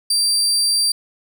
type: tone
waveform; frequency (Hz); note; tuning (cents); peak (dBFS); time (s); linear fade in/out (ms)
30% pulse; 4699; D8; 0; -12; 0.1-0.92; 5
effects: none